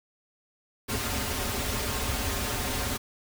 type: noise with comb filter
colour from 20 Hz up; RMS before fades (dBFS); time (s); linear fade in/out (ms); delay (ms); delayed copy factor
pink; -30; 0.88-2.98; 20; 6.1; -1
effects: none